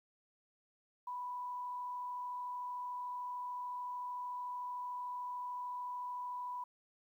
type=tone with frequency modulation; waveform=sine; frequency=987.8 Hz; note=B5; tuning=in tune; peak=-39 dBFS; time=1.07-6.64 s; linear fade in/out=5 ms; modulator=33.5 Hz; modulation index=0.31; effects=12-bit